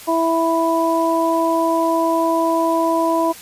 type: harmonic tone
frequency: 329.6 Hz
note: E4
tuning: in tune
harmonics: 1 / 2 / 3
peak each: -19 / -19 / -19 dBFS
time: 0.07-3.33 s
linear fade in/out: 20 ms
effects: white hiss -38 dBFS RMS until 3.41 s + resampled to 32000 Hz